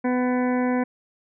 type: harmonic tone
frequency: 250 Hz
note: B3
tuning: 21 cents sharp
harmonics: 1 / 2 / 3 / 4 / 6 / 7 / 8 / 9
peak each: -21 / -27 / -31 / -33 / -37 / -38 / -39 / -40 dBFS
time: 0.04-0.84 s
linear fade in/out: 10 ms
effects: none